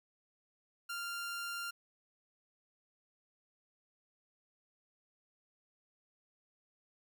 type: tone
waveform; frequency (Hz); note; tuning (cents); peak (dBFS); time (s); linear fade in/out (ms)
sawtooth; 1392; F6; -6; -35; 0.89-1.71; 10
effects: none

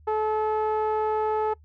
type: tone with low-pass filter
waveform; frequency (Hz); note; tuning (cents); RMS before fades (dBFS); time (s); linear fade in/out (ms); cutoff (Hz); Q
sawtooth; 431.6; A4; -33; -25; 0.07-1.54; 10; 1000; 1.9
effects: noise-tail reverb RT60 0.1 s tail -23 dB re dry + added 76 Hz sine -50 dBFS peak until 1.64 s

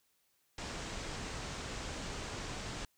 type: low-pass noise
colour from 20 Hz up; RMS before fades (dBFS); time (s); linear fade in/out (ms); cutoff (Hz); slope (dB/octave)
pink; -42; 0.58-2.85; 2; 8100; 48
effects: white hiss -75 dBFS RMS until 2.97 s

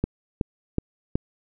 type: click train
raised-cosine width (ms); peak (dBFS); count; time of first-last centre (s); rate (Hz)
3; -9; 4; 0.04-1.155; 2.69
effects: none

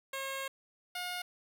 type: tone pair in turn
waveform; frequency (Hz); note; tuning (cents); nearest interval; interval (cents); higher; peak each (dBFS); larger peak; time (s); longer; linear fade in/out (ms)
10% pulse; 540 / 717.3; C#5 / F5; -45 / +46; perfect fourth; 491; second; -28; neither; 0.13-0.48 / 0.95-1.22; first; 5
effects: none

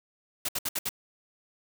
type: noise bursts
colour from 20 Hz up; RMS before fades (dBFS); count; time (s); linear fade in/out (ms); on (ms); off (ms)
white; -30; 5; 0.45-0.891; 5; 37; 64
effects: none

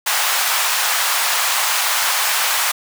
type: high-pass noise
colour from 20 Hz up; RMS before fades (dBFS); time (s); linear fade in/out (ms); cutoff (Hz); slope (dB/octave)
pink; -18; 0.06-2.72; 10; 820; 24
effects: none

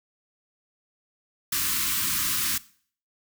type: band-stop noise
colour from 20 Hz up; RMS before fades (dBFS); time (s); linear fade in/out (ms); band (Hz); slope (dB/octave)
white; -26; 1.52-2.58; 5; 340 to 1000; 96
effects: noise-tail reverb RT60 0.5 s tail -19 dB re dry

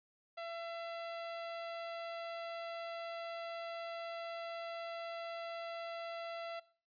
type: tone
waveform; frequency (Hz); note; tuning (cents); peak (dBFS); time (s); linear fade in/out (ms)
sawtooth; 673; E5; +36; -38; 0.37-6.6; 10
effects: noise-tail reverb RT60 0.4 s tail -19 dB re dry + resampled to 11025 Hz

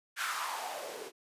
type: noise with band-pass filter sweep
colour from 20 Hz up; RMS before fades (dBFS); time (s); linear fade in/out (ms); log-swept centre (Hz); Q
blue; -38; 0.16-1.12; 50; 1600 to 370; 4.1
effects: resampled to 32000 Hz

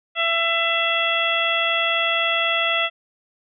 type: harmonic tone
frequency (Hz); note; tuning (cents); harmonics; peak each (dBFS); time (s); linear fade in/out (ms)
669; E5; +25; 1 / 2 / 3 / 4 / 5; -26 / -25 / -25 / -23 / -24; 0.15-2.9; 50
effects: none

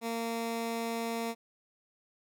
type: tone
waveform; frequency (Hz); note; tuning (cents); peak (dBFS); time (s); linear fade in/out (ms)
15% pulse; 230; A#3; -23; -26; 0.01-1.35; 50
effects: none

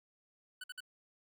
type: tone bursts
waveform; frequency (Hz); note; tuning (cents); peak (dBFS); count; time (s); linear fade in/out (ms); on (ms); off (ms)
25% pulse; 1492; F#6; +14; -39; 3; 0.61-0.805; 5; 29; 54
effects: 13-bit

